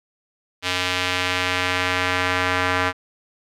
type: tone with band-pass filter sweep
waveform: square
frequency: 91 Hz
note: F#2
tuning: 28 cents flat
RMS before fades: -22 dBFS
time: 0.62-2.93 s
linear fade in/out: 50 ms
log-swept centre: 3100 to 1600 Hz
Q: 1.2
effects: none